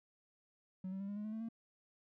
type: tone with pitch steps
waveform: triangle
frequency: 186.8 / 192.16 / 197.68 / 203.4 / 209.2 / 215.2 / 221.4 / 227.7 Hz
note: F#3 / G3 / G3 / G#3 / G#3 / A3 / A3 / A#3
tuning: +17 / -34 / +15 / -36 / +13 / -38 / +11 / -40 cents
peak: -37 dBFS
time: 0.84-1.488 s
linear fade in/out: 5 ms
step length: 81 ms
effects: tanh soft clip ceiling -34 dBFS